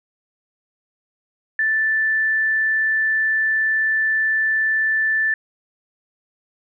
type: tone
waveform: sine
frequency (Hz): 1761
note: A6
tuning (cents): +1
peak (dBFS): -16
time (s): 1.59-5.34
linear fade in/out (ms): 2
effects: none